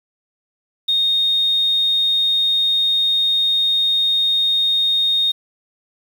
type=tone; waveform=sine; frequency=3700 Hz; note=A#7; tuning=14 cents flat; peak=-14 dBFS; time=0.88-5.32 s; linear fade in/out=10 ms; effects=7-bit